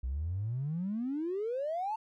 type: exponential sweep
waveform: triangle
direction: up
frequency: 59.7 to 905 Hz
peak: -28 dBFS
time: 0.03-1.96 s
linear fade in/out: 10 ms
effects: tanh soft clip ceiling -29 dBFS